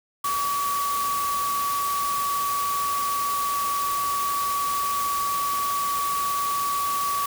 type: tone in noise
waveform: sine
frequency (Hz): 1137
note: C#6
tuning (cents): +44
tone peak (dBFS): -23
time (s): 0.24-7.26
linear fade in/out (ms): 5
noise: white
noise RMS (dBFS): -32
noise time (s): 0.24-7.26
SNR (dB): +6
effects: none